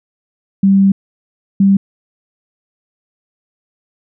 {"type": "tone pair in turn", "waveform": "sine", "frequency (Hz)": [195.3, 196.18], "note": ["G3", "G3"], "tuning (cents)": [-6, 2], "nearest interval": "unison", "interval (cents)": 8, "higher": "second", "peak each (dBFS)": -6, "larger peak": "neither", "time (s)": [[0.63, 0.92], [1.6, 1.77]], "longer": "first", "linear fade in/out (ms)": 5, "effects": []}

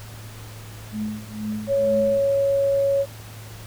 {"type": "tone with tremolo", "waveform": "sine", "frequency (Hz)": 213.7, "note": "G#3", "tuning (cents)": 50, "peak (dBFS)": -23, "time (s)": [0.91, 2.29], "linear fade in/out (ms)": 50, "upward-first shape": "triangle", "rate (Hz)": 2.1, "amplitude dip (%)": 100}
{"type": "tone", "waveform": "sine", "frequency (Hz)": 554.4, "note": "C#5", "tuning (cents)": 0, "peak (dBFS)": -17, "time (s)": [1.67, 3.06], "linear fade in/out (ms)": 50}
{"effects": ["added 108 Hz sine -38 dBFS peak until 3.66 s", "pink hiss -43 dBFS RMS until 3.66 s"]}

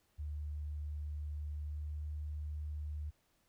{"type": "tone with pitch glide", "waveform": "sine", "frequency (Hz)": [74.5, 75.15], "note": ["D2", "D2"], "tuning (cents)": [25, 40], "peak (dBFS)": -38, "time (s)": [0.18, 3.11], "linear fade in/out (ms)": 20, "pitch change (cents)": 15, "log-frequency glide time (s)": [1.6, 2.05], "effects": ["pink hiss -75 dBFS RMS until 3.48 s"]}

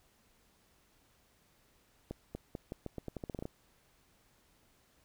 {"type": "accelerating click train", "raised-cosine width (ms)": 2, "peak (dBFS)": -26, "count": 14, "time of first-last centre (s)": [2.11, 3.455], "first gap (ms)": 240, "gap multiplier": 0.84, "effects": ["pink hiss -69 dBFS RMS until 5.04 s"]}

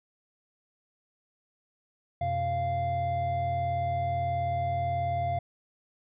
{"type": "tone cluster", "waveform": "triangle", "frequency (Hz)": [90.6, 129.1, 694], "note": ["F#2", "C3", "F5"], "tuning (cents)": [-36, -23, -11], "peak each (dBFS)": [-32, -33, -26], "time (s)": [2.21, 5.39], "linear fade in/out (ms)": 5, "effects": ["resampled to 8000 Hz"]}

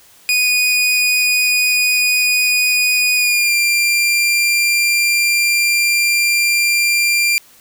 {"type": "tone with pitch glide", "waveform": "sawtooth", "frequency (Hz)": [2474, 2380], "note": ["D#7", "D7"], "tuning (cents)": [-10, 22], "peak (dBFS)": -9, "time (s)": [0.29, 7.38], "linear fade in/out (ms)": 0, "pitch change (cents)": -68, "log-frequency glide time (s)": [3.16, 3.54], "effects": ["white hiss -47 dBFS RMS until 7.6 s"]}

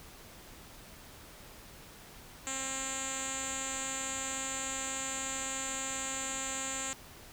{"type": "tone with low-pass filter", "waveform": "5% pulse", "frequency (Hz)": 266.6, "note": "C4", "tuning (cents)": 33, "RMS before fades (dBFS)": -37, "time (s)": [2.47, 6.93], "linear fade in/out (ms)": 0, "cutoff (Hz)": 7300, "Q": 9.2, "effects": ["pink hiss -52 dBFS RMS until 7.32 s"]}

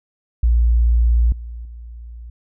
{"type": "tone with level steps", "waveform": "sine", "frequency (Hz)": 58.27, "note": "A#1", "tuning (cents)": 0, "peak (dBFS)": [-11, -28, -32], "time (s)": [0.43, 2.3], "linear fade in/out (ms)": 5, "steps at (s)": [1.32, 1.65], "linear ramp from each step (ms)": 2, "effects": []}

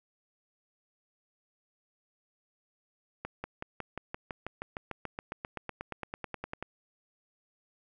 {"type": "accelerating click train", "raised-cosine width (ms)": 0.5, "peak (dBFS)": -21, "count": 26, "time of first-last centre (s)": [3.25, 6.626], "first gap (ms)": 190, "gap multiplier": 0.97, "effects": []}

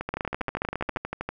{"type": "two click trains", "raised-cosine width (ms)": 0.5, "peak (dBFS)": [-15, -12], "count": [17, 13], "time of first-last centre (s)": [[0.01, 1.29], [0.14, 0.962]], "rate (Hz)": [12.5, 14.6], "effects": []}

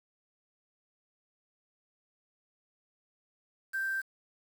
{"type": "tone with quantisation", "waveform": "sine", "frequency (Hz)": 1568, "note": "G6", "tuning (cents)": 0, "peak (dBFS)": -30, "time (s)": [3.73, 4.02], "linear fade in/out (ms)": 20, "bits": 8, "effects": []}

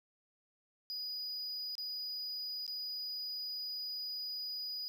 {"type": "tone with dropouts", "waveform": "triangle", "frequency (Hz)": 4935, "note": "D#8", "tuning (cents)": -15, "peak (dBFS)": -37, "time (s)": [0.9, 4.88], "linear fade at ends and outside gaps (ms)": 0, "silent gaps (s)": [[1.753, 1.781], [2.665, 2.678]], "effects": []}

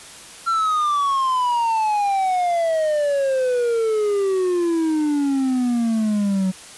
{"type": "exponential sweep", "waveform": "triangle", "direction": "down", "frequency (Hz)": [1368, 185], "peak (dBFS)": -15, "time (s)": [0.46, 6.52], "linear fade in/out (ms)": 20, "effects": ["white hiss -40 dBFS RMS until 6.77 s", "resampled to 24000 Hz"]}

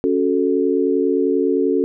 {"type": "chord", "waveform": "sine", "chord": "F# minor", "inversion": "second", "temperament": "equal", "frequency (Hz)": [277.2, 370, 440], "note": ["C#4", "F#4", "A4"], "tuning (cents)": [0, 0, 0], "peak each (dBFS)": -19, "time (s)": [0.04, 1.84], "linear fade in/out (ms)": 0, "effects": []}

